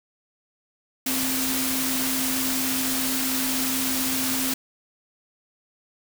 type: tone in noise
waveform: sine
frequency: 261.6 Hz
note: C4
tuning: in tune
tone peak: -28 dBFS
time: 1.06-4.54 s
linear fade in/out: 5 ms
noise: white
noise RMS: -26 dBFS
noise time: 1.06-4.54 s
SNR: -5 dB
effects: none